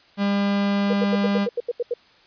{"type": "tone", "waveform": "45% pulse", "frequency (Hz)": 200.7, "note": "G3", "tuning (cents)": 41, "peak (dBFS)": -19, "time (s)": [0.17, 1.48], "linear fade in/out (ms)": 50}
{"type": "tone bursts", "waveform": "sine", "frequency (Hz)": 480.1, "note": "B4", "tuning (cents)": -49, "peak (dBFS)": -20, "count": 10, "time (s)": [0.9, 1.939], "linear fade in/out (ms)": 5, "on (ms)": 31, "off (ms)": 81}
{"effects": ["white hiss -54 dBFS RMS until 2.26 s", "resampled to 11025 Hz"]}